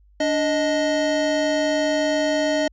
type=tone pair together; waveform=square; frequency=292.2 / 622.3 Hz; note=D4 / D#5; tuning=-9 / 0 cents; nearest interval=octave + minor second; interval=1309 cents; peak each=-24 / -21 dBFS; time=0.2-2.68 s; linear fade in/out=5 ms; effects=added 50 Hz sine -51 dBFS peak until 2.72 s + resampled to 16000 Hz